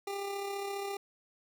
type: tone with amplitude modulation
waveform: 25% pulse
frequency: 398.6 Hz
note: G4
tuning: 29 cents sharp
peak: -30 dBFS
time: 0.07-0.97 s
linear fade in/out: 5 ms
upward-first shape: sine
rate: 34.8 Hz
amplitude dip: 35%
effects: none